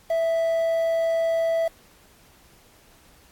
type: tone with quantisation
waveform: triangle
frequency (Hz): 659.3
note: E5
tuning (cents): 0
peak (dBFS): -18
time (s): 0.1-1.68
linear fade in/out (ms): 5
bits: 7
effects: pink hiss -55 dBFS RMS until 3.31 s + AAC 64 kbps